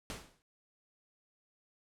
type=noise with exponential decay; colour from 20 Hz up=pink; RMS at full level=-39 dBFS; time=0.1-0.42 s; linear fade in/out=0 ms; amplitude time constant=69 ms; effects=low-pass 10000 Hz 12 dB/octave